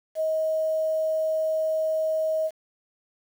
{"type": "tone with quantisation", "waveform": "sine", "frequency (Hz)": 632, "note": "D#5", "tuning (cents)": 27, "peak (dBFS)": -22, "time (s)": [0.15, 2.51], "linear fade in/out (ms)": 50, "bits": 8, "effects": []}